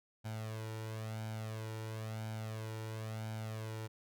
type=tone with flanger; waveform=sawtooth; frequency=110 Hz; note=A2; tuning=in tune; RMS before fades=-42 dBFS; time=0.24-3.88 s; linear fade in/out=20 ms; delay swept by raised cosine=1.3 to 2.15 ms; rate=0.98 Hz; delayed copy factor=+0.65; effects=none